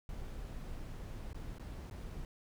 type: noise with dropouts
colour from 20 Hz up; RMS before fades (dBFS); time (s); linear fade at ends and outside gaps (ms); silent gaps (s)
brown; -44; 0.09-2.25; 1; 1.331-1.345 / 1.584-1.596 / 1.9-1.91
effects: none